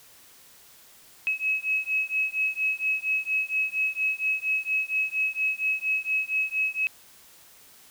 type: beating tone pair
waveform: sine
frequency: 2564 / 2568.3 Hz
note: E7 / E7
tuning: -49 / -46 cents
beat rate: 4.3 Hz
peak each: -27 dBFS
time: 1.27-6.87 s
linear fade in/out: 0 ms
effects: white hiss -53 dBFS RMS until 7.9 s